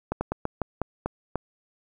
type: slowing click train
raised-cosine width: 1 ms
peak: -12 dBFS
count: 8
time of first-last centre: 0.12-1.357 s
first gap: 90 ms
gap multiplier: 1.22
effects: 9-bit